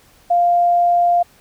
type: tone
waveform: sine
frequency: 698.5 Hz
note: F5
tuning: in tune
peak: -11 dBFS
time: 0.3-1.23 s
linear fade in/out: 10 ms
effects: pink hiss -51 dBFS RMS until 1.4 s